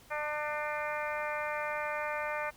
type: harmonic tone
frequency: 299.7 Hz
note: D4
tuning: 35 cents sharp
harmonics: 2 / 3 / 4 / 5 / 6 / 7 / 8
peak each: -37 / -39 / -40 / -41 / -42 / -42 / -43 dBFS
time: 0.1-2.51 s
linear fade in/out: 20 ms
effects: pink hiss -58 dBFS RMS until 2.56 s